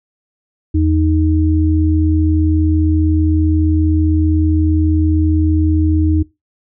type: tone pair together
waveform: sine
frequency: 82.4 / 311.1 Hz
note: E2 / D#4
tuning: 0 / 0 cents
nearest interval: octave + major seventh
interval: 2300 cents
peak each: -12 / -15 dBFS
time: 0.74-6.23 s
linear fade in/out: 10 ms
effects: noise-tail reverb RT60 0.2 s tail -19 dB re dry